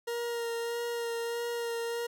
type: tone with vibrato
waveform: 40% pulse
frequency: 468.8 Hz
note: A#4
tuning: 10 cents sharp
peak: -31 dBFS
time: 0.07-2.07 s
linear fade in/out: 10 ms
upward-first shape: sine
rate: 1.6 Hz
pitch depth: 17 cents each way
effects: none